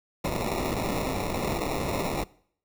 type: noise with sample-and-hold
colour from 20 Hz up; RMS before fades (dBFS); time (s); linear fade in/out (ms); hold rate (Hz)
blue; -29; 0.24-2.24; 5; 1575
effects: noise-tail reverb RT60 0.6 s tail -22 dB re dry